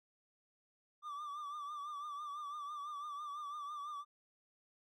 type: tone with vibrato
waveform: triangle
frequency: 1174.7 Hz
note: D6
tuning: in tune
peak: -40 dBFS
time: 1.02-4.05 s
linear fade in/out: 50 ms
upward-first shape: triangle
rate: 6 Hz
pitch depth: 73 cents each way
effects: none